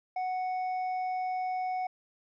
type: tone with hard clipping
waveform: sine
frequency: 740 Hz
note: F#5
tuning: in tune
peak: -31 dBFS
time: 0.16-1.87 s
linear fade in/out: 5 ms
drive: 4 dB
effects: resampled to 16000 Hz